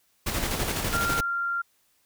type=noise with tremolo; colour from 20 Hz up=pink; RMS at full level=-27 dBFS; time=0.26-1.21 s; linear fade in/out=10 ms; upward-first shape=square; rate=12 Hz; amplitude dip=35%
type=tone; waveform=sine; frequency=1387 Hz; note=F6; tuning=12 cents flat; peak=-25 dBFS; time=0.93-1.62 s; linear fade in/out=10 ms
effects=white hiss -67 dBFS RMS until 2.05 s